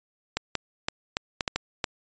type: clicks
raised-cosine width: 0.2 ms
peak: -8 dBFS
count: 8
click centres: 0.37 / 0.553 / 0.885 / 1.169 / 1.408 / 1.478 / 1.56 / 1.842 s
effects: resampled to 16000 Hz